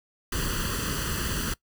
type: noise with comb filter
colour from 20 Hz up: pink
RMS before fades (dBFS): -29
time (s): 0.32-1.54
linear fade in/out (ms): 5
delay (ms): 0.66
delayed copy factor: +0.8
effects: noise-tail reverb RT60 0.1 s tail -21 dB re dry